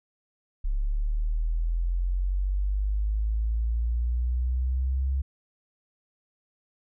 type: linear sweep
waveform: sine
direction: up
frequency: 34.21 to 67.5 Hz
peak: -23 dBFS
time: 0.64-5.22 s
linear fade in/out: 10 ms
effects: none